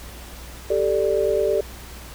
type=chord; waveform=sine; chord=G suspended second; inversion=none; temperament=just; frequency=392 / 441 / 588 Hz; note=G4 / A4 / D5; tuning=0 / +4 / +2 cents; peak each=-22 dBFS; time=0.7-1.61 s; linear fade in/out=5 ms; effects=added 60 Hz sine -39 dBFS peak until 2.14 s + pink hiss -41 dBFS RMS until 2.14 s